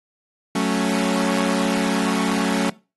sawtooth chord, F# minor, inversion none, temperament equal, 185 / 220 / 277.2 Hz, F#3 / A3 / C#4, 0 / 0 / 0 cents, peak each -19 dBFS, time 0.55-2.7 s, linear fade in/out 5 ms, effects noise-tail reverb RT60 0.3 s tail -22 dB re dry + AAC 32 kbps

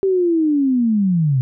sine linear sweep, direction down, 392 to 123.47 Hz, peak -13 dBFS, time 0.03-1.41 s, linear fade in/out 0 ms, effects none

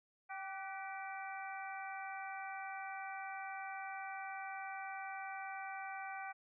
harmonic tone with a mistuned harmonic, 388.4 Hz, G4, 16 cents flat, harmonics 2 / 3 / 4 / 5 / 6, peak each -45 / -52 / -49 / -53 / -51 dBFS, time 0.29-6.33 s, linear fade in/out 20 ms, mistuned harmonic 4, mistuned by -55 cents, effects none

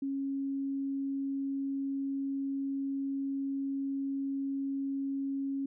sine tone, 274.2 Hz, C#4, 19 cents flat, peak -31 dBFS, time 0.02-5.66 s, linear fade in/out 5 ms, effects none

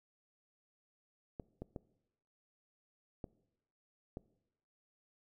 clicks, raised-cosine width 2 ms, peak -29 dBFS, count 5, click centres 1.398 / 1.62 / 1.762 / 3.242 / 4.171 s, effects noise-tail reverb RT60 0.9 s tail -21 dB re dry

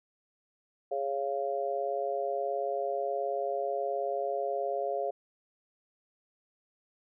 harmonic tone, 138.59 Hz, C#3, in tune, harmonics 3 / 4 / 5, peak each -35 / -33 / -33 dBFS, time 0.91-5.11 s, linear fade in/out 10 ms, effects none

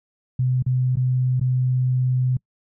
sine tone with dropouts, 127.4 Hz, C3, 46 cents flat, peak -17 dBFS, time 0.39-2.37 s, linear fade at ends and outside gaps 5 ms, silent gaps 0.625-0.663 / 0.957-0.969 / 1.398-1.411 s, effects noise-tail reverb RT60 0.1 s tail -26 dB re dry

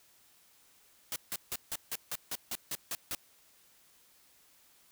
white noise bursts, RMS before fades -36 dBFS, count 11, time 1.12-3.149 s, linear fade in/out 0 ms, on 39 ms, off 160 ms, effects white hiss -64 dBFS RMS until 4.91 s

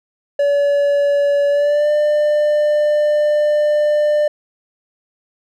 triangle tone with pitch glide, 571 to 597 Hz, D5 to D5, -49 to +28 cents, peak -10 dBFS, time 0.39-4.28 s, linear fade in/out 5 ms, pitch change +77 cents, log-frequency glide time 1.49-1.9 s, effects none

